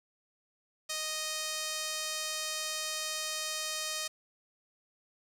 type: tone with band-pass filter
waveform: sawtooth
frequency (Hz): 622.3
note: D#5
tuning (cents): 0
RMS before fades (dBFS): -36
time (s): 0.89-4.08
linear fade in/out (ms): 10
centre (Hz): 6200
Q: 1
effects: 10-bit